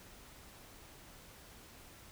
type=silence; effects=pink hiss -56 dBFS RMS until 2.11 s